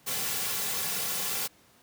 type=noise with comb filter; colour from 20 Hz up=white; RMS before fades=-31 dBFS; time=0.06-1.48 s; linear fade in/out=20 ms; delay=3.2 ms; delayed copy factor=-0.7; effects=pink hiss -60 dBFS RMS until 1.82 s + high-pass 100 Hz 12 dB/octave